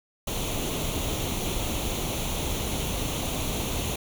pink noise with comb filter, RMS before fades -29 dBFS, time 0.27-3.96 s, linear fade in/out 5 ms, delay 0.3 ms, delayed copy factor +0.65, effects none

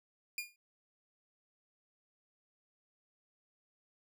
sawtooth tone with exponential decay, 2421 Hz, D#7, 48 cents flat, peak -30 dBFS, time 0.38-0.56 s, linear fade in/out 2 ms, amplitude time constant 37 ms, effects none

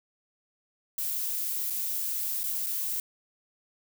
violet noise with dropouts, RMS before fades -31 dBFS, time 0.98-3 s, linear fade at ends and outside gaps 1 ms, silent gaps 1.7-1.705 / 2.433-2.439 / 2.663-2.667 s, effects none

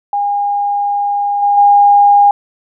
sine tone with level steps, 813 Hz, G#5, 37 cents flat, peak -12 / -8 / -4 dBFS, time 0.13-2.31 s, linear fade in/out 2 ms, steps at 1.42 / 1.57 s, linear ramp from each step 10 ms, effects none

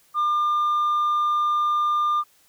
sine tone, 1200 Hz, D6, 37 cents sharp, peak -16 dBFS, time 0.14-2.24 s, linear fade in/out 50 ms, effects tanh soft clip ceiling -18 dBFS + white hiss -59 dBFS RMS until 2.48 s

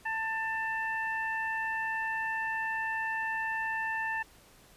harmonic tone, 890 Hz, A5, 20 cents sharp, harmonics 1 / 2 / 3, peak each -35 / -32 / -42 dBFS, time 0.05-4.23 s, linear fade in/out 10 ms, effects pink hiss -58 dBFS RMS until 4.76 s + resampled to 32000 Hz

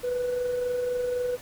sine tone with amplitude modulation, 493.9 Hz, B4, in tune, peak -21 dBFS, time 0.03-1.37 s, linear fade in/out 20 ms, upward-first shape sine, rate 23.9 Hz, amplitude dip 45%, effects tanh soft clip ceiling -23 dBFS + pink hiss -46 dBFS RMS until 1.41 s

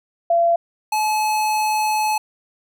sine / square tone pair in turn, 681 / 858 Hz, F5 / A5, -44 / -44 cents, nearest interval major third, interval 400 cents, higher second, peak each -13 / -18 dBFS, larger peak first, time 0.3-0.56 / 0.92-2.18 s, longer second, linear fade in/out 5 ms, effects none

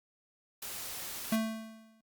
white noise, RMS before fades -41 dBFS, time 0.62-1.36 s, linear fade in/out 5 ms
square tone with exponential decay, 221.7 Hz, A3, 13 cents sharp, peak -26 dBFS, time 1.32-2.01 s, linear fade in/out 5 ms, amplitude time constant 150 ms
effects Opus 48 kbps

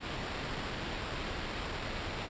pink noise with sample-and-hold, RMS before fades -38 dBFS, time 0-2.29 s, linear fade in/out 50 ms, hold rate 6300 Hz, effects resampled to 16000 Hz

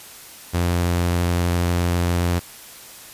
sawtooth tone with vibrato, 87.31 Hz, F2, in tune, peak -14 dBFS, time 0.53-2.4 s, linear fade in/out 20 ms, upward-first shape sine, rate 12 Hz, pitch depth 11 cents each way, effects white hiss -41 dBFS RMS until 3.13 s + resampled to 32000 Hz

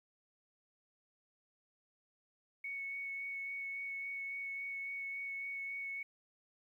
sine tone with vibrato, 2217 Hz, C#7, in tune, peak -39 dBFS, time 2.64-6.03 s, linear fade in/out 5 ms, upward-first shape sine, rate 3.6 Hz, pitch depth 10 cents each way, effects 12-bit

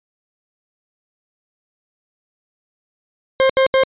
40% pulse tone bursts, 530 Hz, C5, 22 cents sharp, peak -10 dBFS, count 3, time 3.4-3.835 s, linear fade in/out 0 ms, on 95 ms, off 75 ms, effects resampled to 8000 Hz

